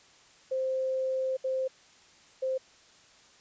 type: tone bursts at uneven times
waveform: sine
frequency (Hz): 523.3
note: C5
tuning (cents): 0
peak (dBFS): -27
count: 3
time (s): 0.51-1.37 / 1.44-1.68 / 2.42-2.58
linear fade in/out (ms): 10
effects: white hiss -58 dBFS RMS until 3.4 s + resampled to 16000 Hz